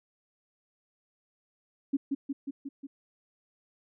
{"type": "tone with echo", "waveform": "sine", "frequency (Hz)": 277, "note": "C#4", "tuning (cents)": -1, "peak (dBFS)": -23, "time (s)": [1.93, 1.97], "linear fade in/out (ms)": 10, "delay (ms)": 180, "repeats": 5, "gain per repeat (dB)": -3, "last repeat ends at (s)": 2.87, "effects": []}